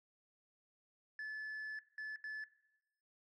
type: tone bursts at uneven times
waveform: sine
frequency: 1731 Hz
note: A6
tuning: 29 cents flat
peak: -39 dBFS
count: 3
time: 1.19-1.79 / 1.98-2.16 / 2.24-2.44 s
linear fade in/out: 2 ms
effects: noise-tail reverb RT60 0.9 s tail -18 dB re dry + tanh soft clip ceiling -41 dBFS